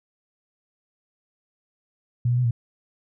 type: tone with pitch steps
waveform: sine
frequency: 121 / 122.2 / 125.3 / 117.4 Hz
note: B2 / B2 / B2 / A#2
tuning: -35 / -18 / +25 / +13 cents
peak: -18 dBFS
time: 2.25-2.51 s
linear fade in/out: 5 ms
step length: 65 ms
effects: none